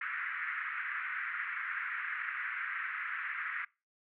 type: band-pass noise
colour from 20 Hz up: white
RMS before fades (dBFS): -38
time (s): 0.01-3.65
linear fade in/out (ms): 5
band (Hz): 1300 to 2100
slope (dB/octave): 48
effects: noise-tail reverb RT60 0.3 s tail -25 dB re dry